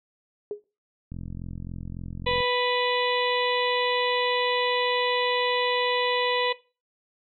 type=tone with exponential decay; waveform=sine; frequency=416.1 Hz; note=G#4; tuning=3 cents sharp; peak=-25 dBFS; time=0.51-0.64 s; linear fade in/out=1 ms; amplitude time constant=28 ms
type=click train; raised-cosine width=5 ms; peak=-24 dBFS; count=57; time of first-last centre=1.12-2.404 s; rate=43.6 Hz
type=harmonic tone; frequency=493.9 Hz; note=B4; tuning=in tune; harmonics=1 / 2 / 4 / 5 / 6 / 7 / 8; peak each=-25 / -28 / -31 / -32 / -33 / -33 / -34 dBFS; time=2.26-6.53 s; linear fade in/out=10 ms
effects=noise-tail reverb RT60 0.3 s tail -18 dB re dry